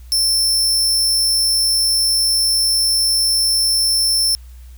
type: tone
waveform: sawtooth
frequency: 5350 Hz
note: E8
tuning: 25 cents sharp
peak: -11 dBFS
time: 0.12-4.35 s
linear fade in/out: 0 ms
effects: added 61 Hz sine -35 dBFS peak until 4.77 s + white hiss -53 dBFS RMS until 4.77 s